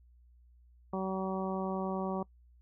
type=harmonic tone; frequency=189.8 Hz; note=F#3; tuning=44 cents sharp; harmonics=1 / 2 / 3 / 4 / 5 / 6; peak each=-35 / -38 / -40 / -41 / -42 / -43 dBFS; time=0.93-2.23 s; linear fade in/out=5 ms; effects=noise-tail reverb RT60 0.1 s tail -23 dB re dry + added 60 Hz sine -58 dBFS peak until 2.61 s